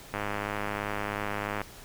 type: click train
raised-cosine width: 0.5 ms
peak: -16 dBFS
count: 153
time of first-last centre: 0.14-1.616 s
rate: 103 Hz
effects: pink hiss -48 dBFS RMS until 1.84 s